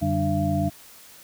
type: tone cluster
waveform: sine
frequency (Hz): 89.1 / 144.7 / 194 / 296 / 679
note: F2 / D3 / G3 / D4 / F5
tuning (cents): +35 / -25 / -18 / +14 / -49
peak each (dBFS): -27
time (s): 0.01-0.7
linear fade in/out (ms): 20
effects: white hiss -48 dBFS RMS until 1.23 s